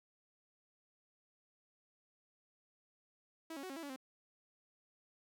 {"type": "tone with pitch steps", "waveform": "sawtooth", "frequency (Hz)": [324.7, 276.2, 372.7, 271.8, 330.2, 284.6, 262.2], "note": ["E4", "C#4", "F#4", "C#4", "E4", "C#4", "C4"], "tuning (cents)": [-26, -6, 13, -34, 3, 46, 4], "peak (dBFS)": -40, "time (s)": [3.5, 3.962], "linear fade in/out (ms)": 5, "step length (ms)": 66, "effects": []}